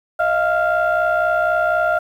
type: tone cluster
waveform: sine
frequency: 629 / 693 / 1393 Hz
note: D#5 / F5 / F6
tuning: +19 / -14 / -5 cents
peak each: -18 dBFS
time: 0.19-1.99 s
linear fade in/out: 10 ms
effects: tanh soft clip ceiling -9 dBFS + 8-bit